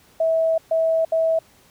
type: tone bursts at uneven times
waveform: sine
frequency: 650 Hz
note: E5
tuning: 24 cents flat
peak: -16 dBFS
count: 3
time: 0.2-0.58 / 0.71-1.05 / 1.12-1.39 s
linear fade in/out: 5 ms
effects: pink hiss -54 dBFS RMS until 1.7 s + high-pass 60 Hz 12 dB/octave